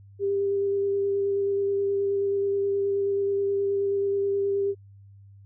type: tone with vibrato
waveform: sine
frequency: 397.6 Hz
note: G4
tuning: 25 cents sharp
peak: -22 dBFS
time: 0.19-4.75 s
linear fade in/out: 50 ms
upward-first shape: square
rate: 9.4 Hz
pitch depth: 9 cents each way
effects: added 99 Hz sine -47 dBFS peak until 5.45 s